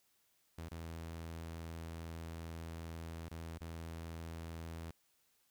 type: tone with dropouts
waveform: sawtooth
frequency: 82.41 Hz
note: E2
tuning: in tune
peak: -40 dBFS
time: 0.58-4.91 s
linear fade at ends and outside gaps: 5 ms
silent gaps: 0.687-0.714 / 3.286-3.312 / 3.583-3.607 s
effects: white hiss -75 dBFS RMS until 5.5 s